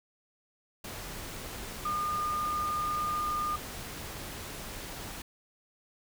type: tone in noise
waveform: sine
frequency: 1214 Hz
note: D#6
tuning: 43 cents flat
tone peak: -29 dBFS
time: 1.85-3.56 s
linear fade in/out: 5 ms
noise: pink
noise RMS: -41 dBFS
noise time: 0.84-5.22 s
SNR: +9 dB
effects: none